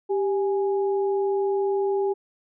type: tone pair together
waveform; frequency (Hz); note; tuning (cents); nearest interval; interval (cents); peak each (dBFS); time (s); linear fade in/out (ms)
sine; 393.1 / 830.6; G4 / G#5; +5 / 0; octave + minor second; 1295; -21 / -31; 0.09-2.14; 20
effects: none